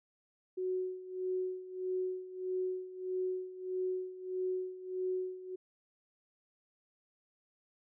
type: tone with tremolo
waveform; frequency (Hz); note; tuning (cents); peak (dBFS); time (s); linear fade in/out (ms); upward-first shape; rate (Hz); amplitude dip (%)
sine; 370; F#4; 0; -31; 0.57-5.56; 10; sine; 1.6; 80
effects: none